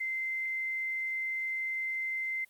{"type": "tone", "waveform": "sine", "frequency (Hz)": 2077, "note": "C7", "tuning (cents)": -13, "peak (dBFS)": -31, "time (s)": [0, 2.45], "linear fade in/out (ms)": 10, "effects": ["white hiss -65 dBFS RMS until 2.49 s", "Opus 48 kbps"]}